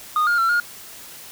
sine tone with pitch steps, 1231 / 1416 / 1351 / 1424 Hz, D#6 / F6 / E6 / F6, -19 / +23 / +42 / +33 cents, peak -13 dBFS, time 0.16-0.6 s, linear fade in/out 2 ms, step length 110 ms, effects tanh soft clip ceiling -15 dBFS + white hiss -40 dBFS RMS until 1.31 s

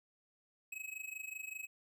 square tone with amplitude modulation, 2558 Hz, D#7, 47 cents sharp, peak -40 dBFS, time 0.72-1.67 s, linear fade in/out 5 ms, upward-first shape sine, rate 25.2 Hz, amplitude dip 85%, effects none

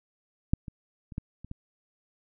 clicks, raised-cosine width 5 ms, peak -10 / -26 / -30 / -19 / -30 / -25 dBFS, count 6, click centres 0.535 / 0.682 / 1.122 / 1.181 / 1.446 / 1.514 s, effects none

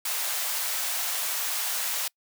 white high-pass noise, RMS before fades -29 dBFS, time 0.05-2.08 s, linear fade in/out 5 ms, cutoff 590 Hz, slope 24 dB/octave, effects noise-tail reverb RT60 0.1 s tail -26 dB re dry

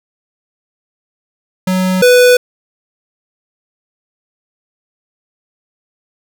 square tone pair in turn, 185.5 / 495.2 Hz, F#3 / B4, +5 / +5 cents, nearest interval octave + perfect fourth, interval 1700 cents, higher second, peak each -12 / -5 dBFS, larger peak second, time 1.67-2.02 / 2.02-2.37 s, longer neither, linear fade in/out 5 ms, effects none

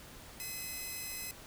5% pulse tone pair together, 2035 / 2557 Hz, C7 / D#7, -49 / +47 cents, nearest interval major third, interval 396 cents, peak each -33 / -33 dBFS, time 0.4-1.31 s, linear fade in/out 0 ms, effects pink hiss -52 dBFS RMS until 1.46 s

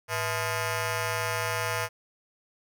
10% pulse ring-modulated tone, 379.1 Hz, F#4, 42 cents sharp, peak -16 dBFS, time 0.08-1.89 s, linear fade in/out 50 ms, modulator 271 Hz, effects none

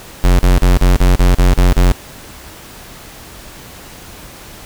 square tone bursts, 45.12 Hz, F#1, 43 cents flat, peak -7 dBFS, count 9, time 0.24-1.918 s, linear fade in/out 0 ms, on 150 ms, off 41 ms, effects pink hiss -35 dBFS RMS until 4.65 s

